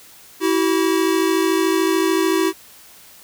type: tone pair together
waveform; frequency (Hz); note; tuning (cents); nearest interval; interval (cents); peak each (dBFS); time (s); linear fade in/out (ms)
square; 326 / 379.6; E4 / F#4; -19 / +44; minor third; 263; -19; 0.4-2.53; 50
effects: white hiss -45 dBFS RMS until 3.23 s